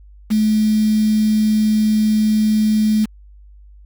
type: tone with quantisation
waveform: sine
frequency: 215.1 Hz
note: A3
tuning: 39 cents flat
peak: -12 dBFS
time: 0.3-3.06 s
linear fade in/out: 20 ms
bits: 5
effects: added 50 Hz sine -40 dBFS peak until 3.85 s